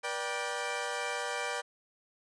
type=chord; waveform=15% pulse; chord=G major; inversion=first; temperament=equal with one note detuned; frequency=482 / 587.3 / 784 Hz; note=B4 / D5 / G5; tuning=-42 / 0 / 0 cents; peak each=-31 dBFS; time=0.03-1.62 s; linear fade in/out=20 ms; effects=resampled to 22050 Hz